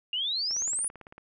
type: exponential sweep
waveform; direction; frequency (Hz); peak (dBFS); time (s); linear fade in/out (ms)
sine; up; 2794 to 9956; -27; 0.13-0.88; 2
type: click train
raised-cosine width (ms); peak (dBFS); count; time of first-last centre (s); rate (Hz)
0.5; -31; 13; 0.51-1.18; 17.9
effects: none